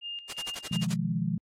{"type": "tone with tremolo", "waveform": "sine", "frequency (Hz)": 2819, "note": "F7", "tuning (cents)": 16, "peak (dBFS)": -34, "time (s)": [0.01, 0.85], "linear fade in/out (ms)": 50, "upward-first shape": "square", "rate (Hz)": 2.8, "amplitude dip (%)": 70}
{"type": "noise bursts", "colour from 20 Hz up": "white", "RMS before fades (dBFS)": -35, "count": 8, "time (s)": [0.29, 0.942], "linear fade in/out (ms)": 10, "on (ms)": 43, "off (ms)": 44}
{"type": "chord", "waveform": "sine", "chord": "F half-diminished seventh", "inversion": "second", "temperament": "just", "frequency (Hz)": [125.72, 157.15, 174.61, 209.5], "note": ["Cb3", "Eb3", "F3", "Ab3"], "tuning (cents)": [31, 18, 0, 15], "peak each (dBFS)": [-35, -32, -30, -33], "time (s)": [0.71, 1.38], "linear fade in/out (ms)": 5}
{"effects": ["low-pass 8000 Hz 12 dB/octave", "AAC 48 kbps"]}